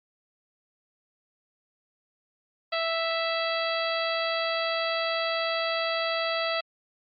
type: harmonic tone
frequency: 659.3 Hz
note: E5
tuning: in tune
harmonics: 1 / 2 / 3 / 4 / 5 / 6 / 7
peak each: -29 / -32 / -34 / -35 / -36 / -37 / -37 dBFS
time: 2.72-6.61 s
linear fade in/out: 10 ms
effects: Opus 48 kbps